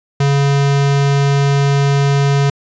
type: tone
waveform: square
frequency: 140.3 Hz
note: C#3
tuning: 21 cents sharp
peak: -11 dBFS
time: 0.2-2.5 s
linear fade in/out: 5 ms
effects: resampled to 16000 Hz